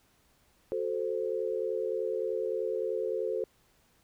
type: chord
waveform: sine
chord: F# diminished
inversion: none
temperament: equal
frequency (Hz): 370 / 440 / 523.3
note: F#4 / A4 / C5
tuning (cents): 0 / 0 / 0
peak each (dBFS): -35 / -32 / -34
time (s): 0.72-3.44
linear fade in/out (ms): 0
effects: pink hiss -67 dBFS RMS until 4.03 s